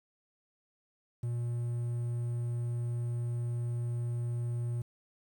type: tone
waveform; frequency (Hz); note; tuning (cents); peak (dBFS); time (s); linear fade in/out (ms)
triangle; 119.4; A#2; +42; -29; 1.23-4.82; 5
effects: 10-bit